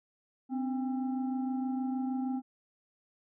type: tone with frequency modulation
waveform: sine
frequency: 257.3 Hz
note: C4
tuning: 29 cents flat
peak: -30 dBFS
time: 0.49-2.42 s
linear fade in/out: 50 ms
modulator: 541 Hz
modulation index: 0.53
effects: none